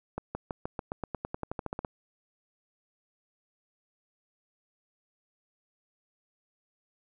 accelerating click train, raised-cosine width 1 ms, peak -19 dBFS, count 17, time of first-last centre 0.18-1.848 s, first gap 170 ms, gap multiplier 0.93, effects none

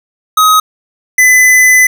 square tone pair in turn, 1264 / 2011 Hz, D#6 / B6, +27 / +31 cents, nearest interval minor sixth, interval 804 cents, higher second, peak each -5 / -4 dBFS, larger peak second, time 0.37-0.6 / 1.18-1.87 s, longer second, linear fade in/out 5 ms, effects none

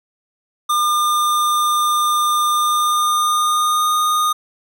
square tone with pitch glide, 1204 to 1229.3 Hz, D6 to D#6, +43 to -21 cents, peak -15 dBFS, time 0.69-4.33 s, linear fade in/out 10 ms, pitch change +36 cents, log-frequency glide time 2.51-3.95 s, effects none

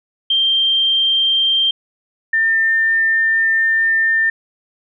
sine tone pair in turn, 3165 / 1801.1 Hz, G7 / A6, +16 / +40 cents, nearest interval minor seventh, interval 976 cents, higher first, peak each -12 dBFS, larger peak neither, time 0.3-1.71 / 2.33-4.3 s, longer second, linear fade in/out 5 ms, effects none

